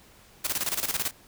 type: noise with tremolo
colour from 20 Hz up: white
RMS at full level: -27 dBFS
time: 0.44-1.11 s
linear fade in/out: 10 ms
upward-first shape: square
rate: 18 Hz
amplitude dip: 75%
effects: pink hiss -55 dBFS RMS until 1.27 s